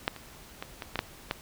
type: clicks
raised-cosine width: 0.3 ms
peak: -9 / -26 / -19 / -20 / -14 / -10 / -12 dBFS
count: 7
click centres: 0.079 / 0.163 / 0.625 / 0.822 / 0.957 / 0.991 / 1.311 s
effects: pink hiss -50 dBFS RMS until 1.41 s